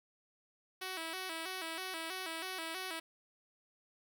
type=tone with vibrato; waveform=5% pulse; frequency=349.2 Hz; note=F4; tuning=in tune; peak=-28 dBFS; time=0.81-3 s; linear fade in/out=10 ms; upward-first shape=square; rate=3.1 Hz; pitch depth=120 cents each way; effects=none